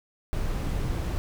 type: noise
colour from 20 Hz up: brown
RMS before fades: -28 dBFS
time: 0.33-1.18 s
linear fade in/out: 0 ms
effects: none